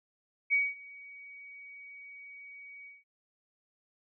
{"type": "tone with ADSR envelope", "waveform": "sine", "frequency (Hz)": 2257, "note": "C#7", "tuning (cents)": 31, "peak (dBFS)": -22, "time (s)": [0.5, 3.04], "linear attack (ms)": 32, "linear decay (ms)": 210, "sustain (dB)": -24, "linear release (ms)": 180, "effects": []}